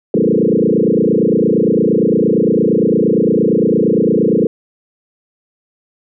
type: tone with frequency modulation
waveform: sine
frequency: 329.6 Hz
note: E4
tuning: in tune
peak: -9 dBFS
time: 0.14-4.47 s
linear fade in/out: 2 ms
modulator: 28.7 Hz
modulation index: 5.5
effects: none